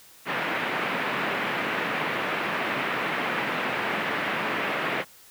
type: band-pass noise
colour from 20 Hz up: white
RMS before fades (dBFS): -28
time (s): 0.25-5.05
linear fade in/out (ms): 50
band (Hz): 150 to 2400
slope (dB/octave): 24
effects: white hiss -52 dBFS RMS until 5.3 s